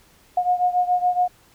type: beating tone pair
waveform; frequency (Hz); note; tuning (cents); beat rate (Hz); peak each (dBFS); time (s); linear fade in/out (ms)
sine; 718 / 725.1; F5 / F#5; +48 / -35; 7.1; -19 / -22; 0.37-1.28; 5
effects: pink hiss -55 dBFS RMS until 1.54 s